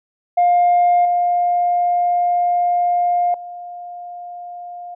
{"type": "tone with level steps", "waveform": "sine", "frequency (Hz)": 706, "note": "F5", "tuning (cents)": 19, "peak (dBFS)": [-9, -13, -29], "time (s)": [0.37, 4.95], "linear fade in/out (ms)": 10, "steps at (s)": [1.05, 3.34], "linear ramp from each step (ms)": 2, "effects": ["tanh soft clip ceiling -8 dBFS"]}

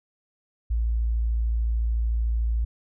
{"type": "tone", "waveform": "sine", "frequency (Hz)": 56.8, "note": "A#1", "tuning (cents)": -44, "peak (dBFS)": -21, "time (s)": [0.7, 2.65], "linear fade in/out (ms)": 10, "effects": []}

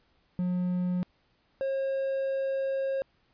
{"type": "tone pair in turn", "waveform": "triangle", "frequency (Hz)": [180, 539.4], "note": ["F#3", "C#5"], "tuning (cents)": [-47, -47], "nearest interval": "octave + perfect fifth", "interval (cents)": 1900, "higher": "second", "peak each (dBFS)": [-24, -25], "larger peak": "first", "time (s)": [[0.39, 1.03], [1.61, 3.02]], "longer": "second", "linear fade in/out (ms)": 0, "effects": ["pink hiss -69 dBFS RMS until 3.33 s", "resampled to 11025 Hz"]}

